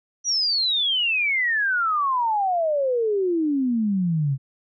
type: exponential sweep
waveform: sine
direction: down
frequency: 5920 to 130.81 Hz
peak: -19 dBFS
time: 0.24-4.38 s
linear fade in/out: 50 ms
effects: none